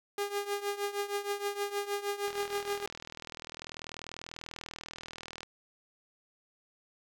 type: tone with tremolo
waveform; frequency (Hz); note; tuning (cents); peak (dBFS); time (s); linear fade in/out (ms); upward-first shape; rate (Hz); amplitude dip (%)
sawtooth; 405.7; G#4; -41; -25; 0.18-2.86; 2; triangle; 6.4; 85
type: click train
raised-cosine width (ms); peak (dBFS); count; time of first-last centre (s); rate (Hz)
0.2; -24; 128; 2.28-5.431; 40.3
effects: none